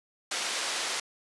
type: band-pass noise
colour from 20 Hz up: white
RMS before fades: -32 dBFS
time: 0.31-1 s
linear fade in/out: 5 ms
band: 440 to 6100 Hz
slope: 12 dB/octave
effects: resampled to 24000 Hz